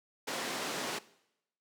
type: band-pass noise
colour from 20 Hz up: pink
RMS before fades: -37 dBFS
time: 0.27-0.99 s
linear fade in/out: 10 ms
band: 260 to 7800 Hz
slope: 12 dB/octave
effects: noise-tail reverb RT60 0.8 s tail -19 dB re dry + high-pass 150 Hz 12 dB/octave